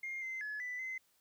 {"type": "tone with pitch steps", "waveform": "sine", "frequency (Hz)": [2122, 2071, 1705, 1987, 2054], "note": ["C7", "C7", "G#6", "B6", "C7"], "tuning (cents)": [24, -18, 45, 10, -33], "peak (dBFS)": -37, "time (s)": [0.03, 0.98], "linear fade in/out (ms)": 5, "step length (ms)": 190, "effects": ["tanh soft clip ceiling -35 dBFS", "white hiss -73 dBFS RMS until 1.2 s"]}